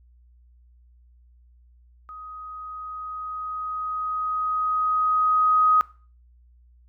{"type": "tone with level ramp", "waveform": "sine", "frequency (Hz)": 1255, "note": "D#6", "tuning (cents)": 15, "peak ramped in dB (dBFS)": [-37, -14], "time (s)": [2.09, 5.81], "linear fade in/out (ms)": 0, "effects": ["noise-tail reverb RT60 0.4 s tail -20 dB re dry", "added 60 Hz sine -52 dBFS peak until 6.88 s"]}